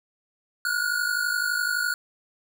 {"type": "tone pair together", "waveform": "square", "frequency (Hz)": [1428.2, 1480], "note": ["F6", "F#6"], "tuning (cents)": [38, 0], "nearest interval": "minor second", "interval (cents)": 62, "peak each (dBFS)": -27, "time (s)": [0.65, 1.94], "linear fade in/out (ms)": 2, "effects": []}